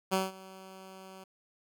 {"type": "tone with ADSR envelope", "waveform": "10% pulse", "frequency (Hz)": 189.8, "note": "F#3", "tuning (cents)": 44, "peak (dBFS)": -17, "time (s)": [0.11, 1.24], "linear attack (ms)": 24, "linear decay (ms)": 180, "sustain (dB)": -22, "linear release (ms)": 5, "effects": []}